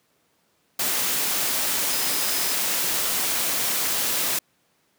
sine tone in noise, 5080 Hz, D#8, 35 cents sharp, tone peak -33 dBFS, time 1.9-2.53 s, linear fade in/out 5 ms, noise white, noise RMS -24 dBFS, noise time 0.79-4.39 s, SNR -12 dB, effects pink hiss -66 dBFS RMS until 4.98 s + high-pass 150 Hz 12 dB/octave

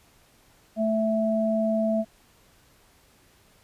sine tone pair together, 220 / 659.3 Hz, A3 / E5, 0 / 0 cents, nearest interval octave + perfect fifth, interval 1900 cents, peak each -24 dBFS, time 0.76-2.05 s, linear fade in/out 50 ms, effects pink hiss -59 dBFS RMS until 3.63 s + resampled to 32000 Hz

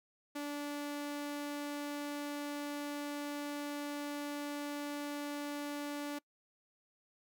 sawtooth tone, 290.3 Hz, D4, 20 cents flat, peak -34 dBFS, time 0.35-6.19 s, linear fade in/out 10 ms, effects noise-tail reverb RT60 0.1 s tail -23 dB re dry

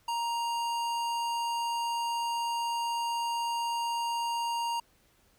sine tone with hard clipping, 936 Hz, A#5, 7 cents sharp, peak -31 dBFS, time 0.08-4.8 s, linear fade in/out 5 ms, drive 17 dB, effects pink hiss -66 dBFS RMS until 5.38 s

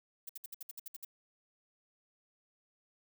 violet noise bursts, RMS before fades -44 dBFS, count 10, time 0.27-1.049 s, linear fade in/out 5 ms, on 23 ms, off 61 ms, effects none

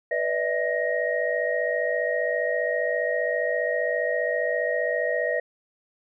sine tone cluster, 492.1 / 589 / 644 / 1875 Hz, B4 / D5 / E5 / A#6, -6 / +5 / -41 / +10 cents, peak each -28 dBFS, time 0.11-5.4 s, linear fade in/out 5 ms, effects none

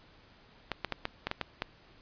clicks, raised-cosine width 0.3 ms, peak -15 dBFS, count 8, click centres 0.717 / 0.847 / 0.923 / 1.054 / 1.27 / 1.314 / 1.413 / 1.621 s, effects pink hiss -59 dBFS RMS until 2.01 s + resampled to 11025 Hz

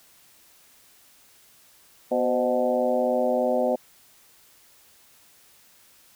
harmonic tone with a mistuned harmonic, 123.47 Hz, B2, in tune, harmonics 2 / 3 / 4 / 5 / 6 / 7, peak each -28 / -32 / -24 / -25 / -30 / -37 dBFS, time 2.11-3.76 s, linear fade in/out 10 ms, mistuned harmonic 4, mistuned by +70 cents, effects white hiss -56 dBFS RMS until 6.15 s

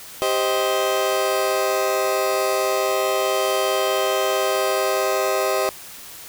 30% pulse chord, C minor, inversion second, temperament just, 392.4 / 523.3 / 627.9 Hz, G4 / C5 / Eb5, +2 / 0 / +16 cents, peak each -21 / -21 / -20 dBFS, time 0.22-5.69 s, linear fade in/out 0 ms, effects white hiss -39 dBFS RMS until 6.28 s

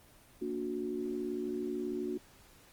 sine chord, Bb augmented, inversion none, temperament just, 233.1 / 291.4 / 364.2 Hz, Bb3 / D4 / F#4, 0 / -13 / -27 cents, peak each -40 / -39 / -36 dBFS, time 0.41-2.18 s, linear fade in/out 10 ms, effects pink hiss -60 dBFS RMS until 2.72 s + Opus 24 kbps

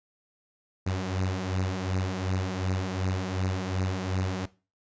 sawtooth beating tone pair, 91.8 / 94.5 Hz, F#2 / F#2, -13 / +37 cents, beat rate 2.7 Hz, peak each -28 / -25 dBFS, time 0.86-4.46 s, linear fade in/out 10 ms, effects noise-tail reverb RT60 0.3 s tail -18 dB re dry + resampled to 16000 Hz

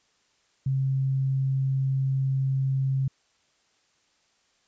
sine tone, 134.1 Hz, C3, 43 cents sharp, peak -22 dBFS, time 0.66-3.08 s, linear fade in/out 5 ms, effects white hiss -67 dBFS RMS until 4.67 s + resampled to 16000 Hz

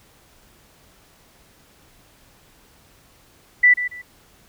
sine tone with echo, 1975.5 Hz, B6, in tune, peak -9 dBFS, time 3.63-3.74 s, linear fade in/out 10 ms, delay 140 ms, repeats 2, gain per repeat -12 dB, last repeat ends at 4.02 s, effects pink hiss -54 dBFS RMS until 4.48 s

